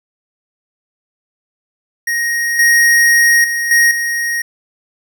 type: tone with level steps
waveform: square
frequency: 1874 Hz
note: A#6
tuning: 9 cents sharp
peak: -15 / -8 / -16 / -8 / -16 dBFS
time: 2.07-4.42 s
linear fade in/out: 5 ms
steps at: 2.59 / 3.44 / 3.71 / 3.91 s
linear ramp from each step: 2 ms
effects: 8-bit